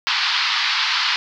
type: band-pass noise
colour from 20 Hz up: white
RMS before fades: -20 dBFS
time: 0.07-1.16 s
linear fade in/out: 0 ms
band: 910 to 4800 Hz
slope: 48 dB/octave
effects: none